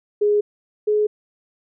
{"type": "tone pair in turn", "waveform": "sine", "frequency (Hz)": [415.3, 422.1], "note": ["G#4", "G#4"], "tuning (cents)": [0, 28], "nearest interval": "unison", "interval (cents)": 28, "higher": "second", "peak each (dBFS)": [-14, -15], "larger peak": "first", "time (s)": [[0.21, 0.41], [0.87, 1.07]], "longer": "neither", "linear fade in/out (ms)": 10, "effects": []}